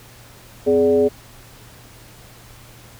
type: tone with frequency modulation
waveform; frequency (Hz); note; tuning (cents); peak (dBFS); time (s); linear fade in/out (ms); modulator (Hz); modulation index
sine; 418.9; G#4; +15; -12; 0.66-1.09; 20; 163; 0.8
effects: added 117 Hz sine -47 dBFS peak until 2.99 s + pink hiss -45 dBFS RMS until 2.99 s